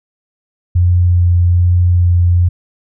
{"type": "tone with vibrato", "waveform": "sine", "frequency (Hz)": 88.2, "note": "F2", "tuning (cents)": 18, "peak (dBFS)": -7, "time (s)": [0.75, 2.49], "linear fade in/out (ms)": 10, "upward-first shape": "sine", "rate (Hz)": 1.2, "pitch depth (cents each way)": 11, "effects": []}